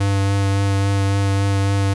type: tone with vibrato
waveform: square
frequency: 98.8 Hz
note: G2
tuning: 14 cents sharp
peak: -16 dBFS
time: 0-1.94 s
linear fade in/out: 10 ms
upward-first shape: triangle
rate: 3.6 Hz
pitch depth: 14 cents each way
effects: resampled to 24000 Hz